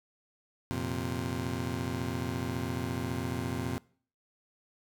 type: chord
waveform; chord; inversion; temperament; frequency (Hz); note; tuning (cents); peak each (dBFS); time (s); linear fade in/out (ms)
20% pulse; F suspended fourth; none; just; 87.31 / 116.41 / 130.96; F2 / Bb2 / C3; 0 / -2 / +2; -32; 0.71-3.78; 0
effects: noise-tail reverb RT60 0.5 s tail -23 dB re dry